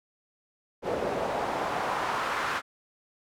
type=noise with band-pass filter sweep; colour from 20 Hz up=pink; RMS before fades=-30 dBFS; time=0.82-2.62 s; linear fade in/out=50 ms; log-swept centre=500 to 1400 Hz; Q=1.6; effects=none